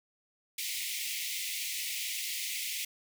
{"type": "high-pass noise", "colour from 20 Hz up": "pink", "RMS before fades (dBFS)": -36, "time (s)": [0.58, 2.85], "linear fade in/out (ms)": 5, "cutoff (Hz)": 2000, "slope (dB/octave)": 96, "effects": []}